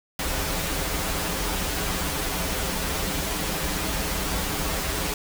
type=noise with comb filter; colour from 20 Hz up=pink; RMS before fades=-27 dBFS; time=0.19-5.14 s; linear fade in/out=2 ms; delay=8.5 ms; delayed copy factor=-0.9; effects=none